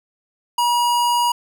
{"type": "tone", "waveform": "square", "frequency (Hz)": 960, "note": "B5", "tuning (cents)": -49, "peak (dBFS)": -16, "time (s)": [0.58, 1.32], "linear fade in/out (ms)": 5, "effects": []}